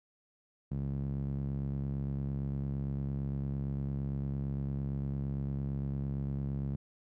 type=tone with band-pass filter; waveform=sawtooth; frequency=68.8 Hz; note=C#2; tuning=12 cents flat; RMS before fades=-35 dBFS; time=0.71-6.76 s; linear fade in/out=5 ms; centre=160 Hz; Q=2.2; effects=none